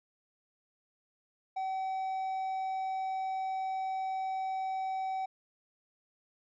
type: tone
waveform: triangle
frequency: 762 Hz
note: G5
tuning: 49 cents flat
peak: -30 dBFS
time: 1.56-5.26 s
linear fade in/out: 10 ms
effects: resampled to 16000 Hz